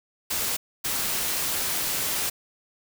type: noise bursts at uneven times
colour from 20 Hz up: white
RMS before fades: -27 dBFS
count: 2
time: 0.3-0.57 / 0.84-2.3 s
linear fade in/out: 10 ms
effects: none